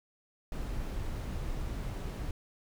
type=noise; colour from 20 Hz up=brown; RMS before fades=-36 dBFS; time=0.52-2.31 s; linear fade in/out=2 ms; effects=none